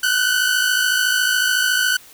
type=tone pair together; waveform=sawtooth; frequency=1472.1 / 1526 Hz; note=F#6 / G6; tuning=-9 / -47 cents; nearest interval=minor second; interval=62 cents; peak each=-15 dBFS; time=0.03-1.97 s; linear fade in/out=5 ms; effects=white hiss -45 dBFS RMS until 2.13 s